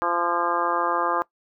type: harmonic tone with a mistuned harmonic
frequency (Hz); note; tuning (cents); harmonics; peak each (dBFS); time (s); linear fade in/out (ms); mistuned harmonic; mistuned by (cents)
172.7; F3; -19; 2 / 3 / 4 / 5 / 6 / 7 / 8 / 9; -31 / -30 / -31 / -29 / -27 / -26 / -36 / -34; 0.02-1.22; 0; 9; +60
effects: noise-tail reverb RT60 0.1 s tail -20 dB re dry